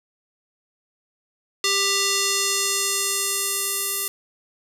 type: tone with band-pass filter sweep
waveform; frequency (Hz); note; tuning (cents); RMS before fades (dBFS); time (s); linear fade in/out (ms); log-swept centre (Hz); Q
square; 395.7; G4; +16; -23; 1.64-4.08; 2; 4900 to 12000; 1.2
effects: none